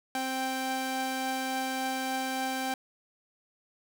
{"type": "tone pair together", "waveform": "sawtooth", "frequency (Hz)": [262.5, 784], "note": ["C4", "G5"], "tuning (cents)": [6, 0], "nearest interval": "octave + perfect fifth", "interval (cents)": 1894, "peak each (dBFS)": [-30, -28], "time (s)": [0.15, 2.74], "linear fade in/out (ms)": 2, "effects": []}